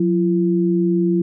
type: tone pair together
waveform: sine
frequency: 180.68 / 339.8 Hz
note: F#3 / F4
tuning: -41 / -47 cents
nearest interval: major seventh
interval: 1094 cents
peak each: -17 dBFS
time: 0-1.22 s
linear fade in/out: 5 ms
effects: none